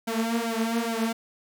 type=tone with flanger; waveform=sawtooth; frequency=228.6 Hz; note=A#3; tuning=34 cents flat; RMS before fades=-27 dBFS; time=0.07-1.13 s; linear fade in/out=10 ms; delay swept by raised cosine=1.3 to 5.8 ms; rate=2.4 Hz; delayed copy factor=+0.9; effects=none